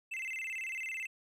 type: tone with vibrato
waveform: triangle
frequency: 2344 Hz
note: D7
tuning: 4 cents flat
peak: -35 dBFS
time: 0.11-1.07 s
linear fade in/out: 10 ms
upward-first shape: square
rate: 18 Hz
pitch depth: 210 cents each way
effects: none